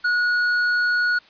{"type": "tone with tanh clipping", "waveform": "triangle", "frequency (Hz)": 1456, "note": "F#6", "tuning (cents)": -28, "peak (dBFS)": -19, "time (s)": [0.04, 1.19], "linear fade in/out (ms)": 10, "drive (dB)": 12, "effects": ["white hiss -51 dBFS RMS until 1.29 s", "resampled to 11025 Hz"]}